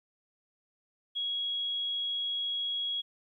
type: tone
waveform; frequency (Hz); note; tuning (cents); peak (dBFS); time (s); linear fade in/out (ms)
sine; 3318; G#7; -2; -30; 1.15-3.02; 20
effects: 12-bit